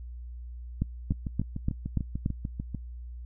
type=two click trains; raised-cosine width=5 ms; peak=-14 / -20 dBFS; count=6 / 12; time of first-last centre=0.82-2.261 / 1.12-2.747 s; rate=3.47 / 6.76 Hz; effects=noise-tail reverb RT60 0.1 s tail -24 dB re dry + added 60 Hz sine -38 dBFS peak until 3.25 s